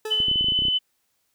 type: tone with exponential decay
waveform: 40% pulse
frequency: 433.3 Hz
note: A4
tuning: 27 cents flat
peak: -26 dBFS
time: 0.05-0.45 s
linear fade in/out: 5 ms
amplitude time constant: 86 ms
type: tone with tremolo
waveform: sine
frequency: 3017 Hz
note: F#7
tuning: 33 cents sharp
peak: -18 dBFS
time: 0.1-0.79 s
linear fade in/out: 20 ms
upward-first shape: sine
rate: 11 Hz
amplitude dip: 25%
type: clicks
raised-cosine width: 3 ms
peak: -21 dBFS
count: 12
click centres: 0.203 / 0.284 / 0.314 / 0.358 / 0.41 / 0.444 / 0.485 / 0.521 / 0.59 / 0.621 / 0.653 / 0.684 s
effects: white hiss -71 dBFS RMS until 1.34 s